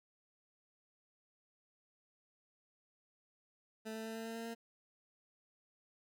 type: tone with pitch steps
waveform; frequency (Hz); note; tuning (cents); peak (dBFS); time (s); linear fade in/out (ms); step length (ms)
20% pulse; 220 / 221.7 / 223.3 / 225 / 226.7 / 228.4 / 230.1; A3 / A3 / A3 / A3 / A#3 / A#3 / A#3; 0 / +13 / +26 / +39 / -48 / -35 / -22; -37; 3.85-4.55; 20; 100
effects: none